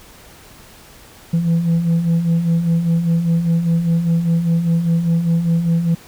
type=beating tone pair; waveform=sine; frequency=163.5 / 168.5 Hz; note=E3 / E3; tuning=-14 / +38 cents; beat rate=5 Hz; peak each=-19 / -12 dBFS; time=1.33-5.95 s; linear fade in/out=10 ms; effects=tanh soft clip ceiling -11 dBFS + pink hiss -43 dBFS RMS until 6.07 s